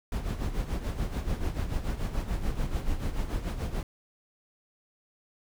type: noise with tremolo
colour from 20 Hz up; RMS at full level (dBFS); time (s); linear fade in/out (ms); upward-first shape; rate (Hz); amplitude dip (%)
brown; -28; 0.12-3.83; 2; sine; 6.9; 65
effects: none